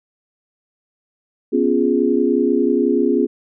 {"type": "chord", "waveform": "sine", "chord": "C# dominant seventh", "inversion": "third", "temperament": "equal", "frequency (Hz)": [246.9, 277.2, 349.2, 415.3], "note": ["B3", "C#4", "E#4", "G#4"], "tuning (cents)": [0, 0, 0, 0], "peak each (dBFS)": -19, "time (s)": [1.52, 3.27], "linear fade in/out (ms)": 20, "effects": []}